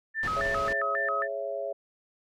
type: tone with vibrato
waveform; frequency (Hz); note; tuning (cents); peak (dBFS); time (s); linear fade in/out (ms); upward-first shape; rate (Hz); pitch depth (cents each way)
sine; 1504; F#6; +28; -27; 0.14-1.28; 50; square; 3.7; 290
type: low-pass noise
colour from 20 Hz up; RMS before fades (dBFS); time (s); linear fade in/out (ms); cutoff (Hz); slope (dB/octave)
pink; -38; 0.23-0.73; 2; 4600; 12
type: chord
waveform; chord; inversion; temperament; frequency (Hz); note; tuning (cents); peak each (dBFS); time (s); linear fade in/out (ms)
sine; C# minor; second; just; 415.8 / 554.4 / 665.2; G#4 / C#5 / E5; +2 / 0 / +16; -38 / -33 / -34; 0.36-1.73; 10
effects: none